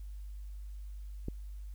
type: click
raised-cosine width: 3 ms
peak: -24 dBFS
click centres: 1.284 s
effects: added 50 Hz sine -41 dBFS peak until 1.74 s + white hiss -69 dBFS RMS until 1.74 s